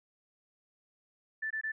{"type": "tone bursts", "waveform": "sine", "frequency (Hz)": 1760, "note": "A6", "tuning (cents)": 0, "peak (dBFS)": -32, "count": 3, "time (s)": [1.42, 1.72], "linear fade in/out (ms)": 10, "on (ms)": 86, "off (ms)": 21, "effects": []}